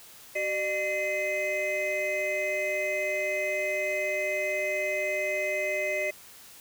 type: tone cluster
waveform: triangle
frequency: 380.6 / 603 / 2058 / 2532 Hz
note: F#4 / D5 / C7 / D#7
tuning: +49 / +46 / -29 / +30 cents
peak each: -35 / -28 / -29 / -34 dBFS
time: 0.35-6.11 s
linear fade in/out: 10 ms
effects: white hiss -50 dBFS RMS until 6.6 s